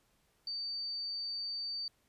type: tone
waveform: sine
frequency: 4599 Hz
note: D8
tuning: 37 cents flat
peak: -36 dBFS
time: 0.47-1.88 s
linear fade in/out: 2 ms
effects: pink hiss -73 dBFS RMS until 2.08 s + resampled to 32000 Hz